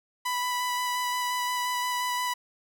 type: tone with vibrato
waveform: sawtooth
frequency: 990 Hz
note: B5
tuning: 4 cents sharp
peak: -23 dBFS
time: 0.25-2.34 s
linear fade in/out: 10 ms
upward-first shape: square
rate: 5.7 Hz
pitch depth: 9 cents each way
effects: none